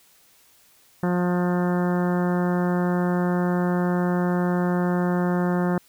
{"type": "harmonic tone with a mistuned harmonic", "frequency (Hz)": 178, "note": "F3", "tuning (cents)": 33, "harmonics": [1, 2, 3, 4, 5, 6, 7, 8, 9, 10], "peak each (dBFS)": [-21, -27, -31, -33, -35, -37, -38, -39, -40, -41], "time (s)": [1.03, 5.78], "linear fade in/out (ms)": 2, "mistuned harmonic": 9, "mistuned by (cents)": -33, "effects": ["white hiss -57 dBFS RMS until 5.88 s"]}